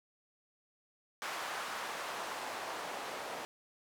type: noise with band-pass filter sweep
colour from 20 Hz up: white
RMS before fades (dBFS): -41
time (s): 1.22-3.45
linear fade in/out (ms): 0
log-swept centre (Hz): 1100 to 650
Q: 1.1
effects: none